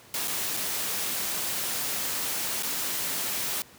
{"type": "noise with dropouts", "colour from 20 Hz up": "white", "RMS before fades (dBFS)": -30, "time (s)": [0.14, 3.62], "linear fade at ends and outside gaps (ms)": 1, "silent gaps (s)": [[0.275, 0.279], [0.568, 0.571], [2.625, 2.632]], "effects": ["pink hiss -52 dBFS RMS until 3.78 s", "high-pass 100 Hz 12 dB/octave"]}